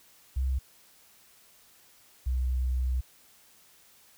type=tone pair in turn; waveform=sine; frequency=65.41 / 63.33 Hz; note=C2 / B1; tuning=0 / +44 cents; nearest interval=minor second; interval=56 cents; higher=first; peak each=-25 dBFS; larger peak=neither; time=0.36-0.59 / 2.26-3.01 s; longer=second; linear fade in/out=10 ms; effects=white hiss -59 dBFS RMS until 4.17 s